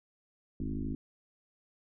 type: tone with frequency modulation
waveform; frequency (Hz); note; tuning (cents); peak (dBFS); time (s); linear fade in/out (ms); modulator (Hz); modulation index
sine; 146.83; D3; 0; -32; 0.6-0.95; 2; 52.4; 3.1
effects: none